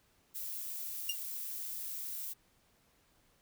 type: noise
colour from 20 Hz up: violet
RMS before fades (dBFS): -41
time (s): 0.34-2.34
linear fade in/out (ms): 20
type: tone with exponential decay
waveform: sawtooth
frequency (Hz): 2813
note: F7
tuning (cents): +12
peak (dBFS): -25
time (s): 1.09-1.17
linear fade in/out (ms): 5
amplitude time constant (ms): 16
effects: pink hiss -70 dBFS RMS until 3.41 s